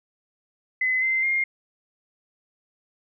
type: tone with pitch steps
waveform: sine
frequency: 2029 / 2075 / 2123 Hz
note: B6 / C7 / C7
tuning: +46 / -15 / +25 cents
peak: -20 dBFS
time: 0.81-1.44 s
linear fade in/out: 5 ms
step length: 210 ms
effects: none